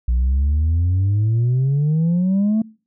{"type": "exponential sweep", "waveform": "sine", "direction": "up", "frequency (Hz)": [58.27, 224], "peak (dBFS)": -12, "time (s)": [0.08, 2.62], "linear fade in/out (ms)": 5, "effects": ["noise-tail reverb RT60 0.4 s tail -25 dB re dry", "tanh soft clip ceiling -13 dBFS"]}